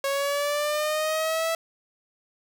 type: linear sweep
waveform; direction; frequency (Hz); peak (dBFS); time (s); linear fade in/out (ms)
sawtooth; up; 549 to 659.3; -20; 0.04-1.55; 2
effects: 10-bit